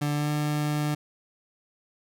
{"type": "tone with pitch glide", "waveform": "30% pulse", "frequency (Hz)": [146.83, 149.14], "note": ["D3", "D3"], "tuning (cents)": [0, 27], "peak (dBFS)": -22, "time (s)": [0.01, 0.95], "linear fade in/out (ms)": 10, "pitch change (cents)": 27, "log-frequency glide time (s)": [0.13, 0.3], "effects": []}